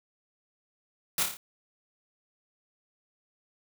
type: noise with echo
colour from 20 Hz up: white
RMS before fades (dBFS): -27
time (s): 1.18-1.23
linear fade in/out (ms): 2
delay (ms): 28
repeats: 5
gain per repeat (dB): -4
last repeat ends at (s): 1.37
effects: none